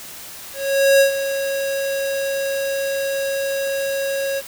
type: tone with ADSR envelope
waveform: square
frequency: 549 Hz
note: C#5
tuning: 17 cents flat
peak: -10 dBFS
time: 0.53-4.42 s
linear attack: 470 ms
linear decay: 110 ms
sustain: -11 dB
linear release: 39 ms
effects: white hiss -36 dBFS RMS until 4.47 s